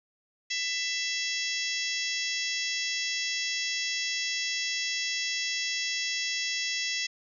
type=harmonic tone; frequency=665 Hz; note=E5; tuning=15 cents sharp; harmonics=3 / 4 / 5 / 6 / 7 / 8 / 9 / 10; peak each=-34 / -36 / -36 / -40 / -39 / -35 / -41 / -40 dBFS; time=0.5-7.07 s; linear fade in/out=10 ms; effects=none